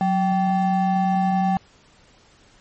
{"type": "ring-modulated tone", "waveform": "triangle", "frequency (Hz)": 480.8, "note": "B4", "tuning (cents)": -46, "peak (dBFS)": -12, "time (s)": [0.01, 1.57], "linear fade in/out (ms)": 0, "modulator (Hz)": 296, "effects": ["pink hiss -54 dBFS RMS until 2.6 s", "MP3 32 kbps"]}